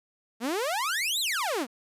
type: exponential two-way sweep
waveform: sawtooth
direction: up then down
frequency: 215.7 to 4200 to 215.7 Hz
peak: -23 dBFS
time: 0.4-1.67 s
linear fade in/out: 50 ms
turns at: 1.2 s
effects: resampled to 32000 Hz + 10-bit